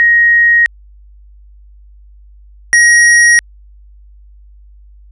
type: tone pair in turn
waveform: sine / square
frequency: 1880 / 1889 Hz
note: A#6 / A#6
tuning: +14 / +22 cents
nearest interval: unison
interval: 8 cents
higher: second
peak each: -5 dBFS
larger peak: neither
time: 0-0.66 / 2.73-3.39 s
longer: neither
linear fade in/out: 0 ms
effects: added 50 Hz sine -37 dBFS peak until 5.11 s + resampled to 24000 Hz